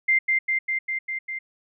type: tone with echo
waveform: sine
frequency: 2093 Hz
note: C7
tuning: in tune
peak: -16 dBFS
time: 0.08-0.19 s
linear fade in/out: 10 ms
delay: 200 ms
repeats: 6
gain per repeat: -2 dB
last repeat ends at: 1.39 s
effects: none

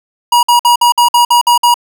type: tone bursts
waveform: square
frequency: 959 Hz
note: A#5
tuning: 49 cents sharp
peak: -6 dBFS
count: 9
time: 0.32-1.742 s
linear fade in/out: 5 ms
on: 110 ms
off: 54 ms
effects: none

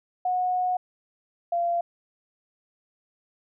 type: tone pair in turn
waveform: sine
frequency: 730 / 689 Hz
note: F#5 / F5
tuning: -24 / -24 cents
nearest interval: minor second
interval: 100 cents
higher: first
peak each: -22 dBFS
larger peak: neither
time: 0.25-0.77 / 1.52-1.81 s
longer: first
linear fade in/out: 5 ms
effects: none

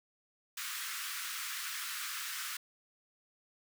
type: high-pass noise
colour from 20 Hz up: pink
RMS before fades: -40 dBFS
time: 0.57-2.57 s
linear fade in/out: 5 ms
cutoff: 1200 Hz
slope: 48 dB/octave
effects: none

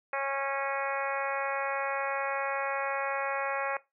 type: harmonic tone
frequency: 274.7 Hz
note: C#4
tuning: 16 cents flat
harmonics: 2 / 3 / 4 / 5 / 6 / 7 / 8 / 9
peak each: -34 / -36 / -37 / -38 / -39 / -39 / -40 / -41 dBFS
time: 0.13-3.77 s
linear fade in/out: 2 ms
effects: noise-tail reverb RT60 0.2 s tail -19 dB re dry

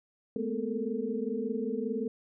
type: tone cluster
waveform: sine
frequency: 211.9 / 229.3 / 251.1 / 432.3 / 457.5 Hz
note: G#3 / A#3 / B3 / A4 / A#4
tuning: +35 / -28 / +29 / -31 / -32 cents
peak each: -37 / -37 / -36 / -36 / -36 dBFS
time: 0.36-2.08 s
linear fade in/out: 2 ms
effects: none

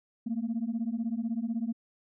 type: beating tone pair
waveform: sine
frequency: 221.3 / 237.3 Hz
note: A3 / A#3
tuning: +10 / +31 cents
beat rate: 16 Hz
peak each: -31 dBFS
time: 0.26-1.73 s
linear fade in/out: 10 ms
effects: tanh soft clip ceiling -24 dBFS

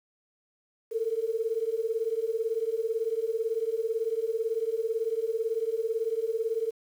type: beating tone pair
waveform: sine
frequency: 440 / 458 Hz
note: A4 / A#4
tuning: 0 / -31 cents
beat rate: 18 Hz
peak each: -30 / -29 dBFS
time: 0.91-6.71 s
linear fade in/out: 20 ms
effects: 9-bit

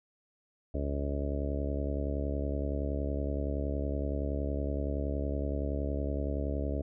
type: harmonic tone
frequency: 70.7 Hz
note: C#2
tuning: 35 cents sharp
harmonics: 1 / 2 / 3 / 4 / 5 / 6 / 7 / 8 / 9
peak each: -32 / -41 / -43 / -38 / -45 / -42 / -44 / -42 / -42 dBFS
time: 0.74-6.82 s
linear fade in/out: 5 ms
effects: none

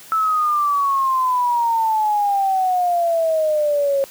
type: exponential sweep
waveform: sine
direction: down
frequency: 1318 to 545 Hz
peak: -15 dBFS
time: 0.12-4.04 s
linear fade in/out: 0 ms
effects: white hiss -42 dBFS RMS until 4.1 s + high-pass 80 Hz 12 dB/octave

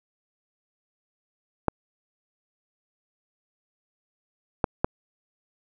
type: clicks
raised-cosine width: 1 ms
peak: -6 dBFS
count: 3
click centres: 1.683 / 4.642 / 4.845 s
effects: none

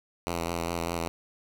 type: tone with vibrato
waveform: 5% pulse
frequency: 84.7 Hz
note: E2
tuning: 48 cents sharp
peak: -18 dBFS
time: 0.27-1.08 s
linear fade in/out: 0 ms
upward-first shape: sine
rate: 5 Hz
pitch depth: 29 cents each way
effects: none

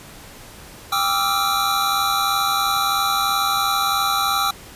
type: tone cluster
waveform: square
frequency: 793 / 1163 / 1285 / 1368 / 3927 Hz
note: G5 / D6 / E6 / F6 / B7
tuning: +20 / -17 / -45 / -36 / -11 cents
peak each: -25 dBFS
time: 0.92-4.51 s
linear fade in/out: 5 ms
effects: pink hiss -41 dBFS RMS until 4.75 s + resampled to 32000 Hz

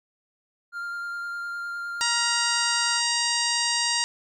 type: tone with vibrato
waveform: triangle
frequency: 1396.9 Hz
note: F6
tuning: in tune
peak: -28 dBFS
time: 0.72-3.01 s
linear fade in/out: 50 ms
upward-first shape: sine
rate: 9.8 Hz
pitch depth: 10 cents each way
type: harmonic tone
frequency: 943 Hz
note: A#5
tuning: 20 cents sharp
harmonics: 1 / 2 / 3 / 4 / 5 / 6 / 7 / 8 / 9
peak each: -31 / -30 / -31 / -33 / -27 / -32 / -34 / -33 / -34 dBFS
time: 2.01-4.04 s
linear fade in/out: 0 ms
effects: none

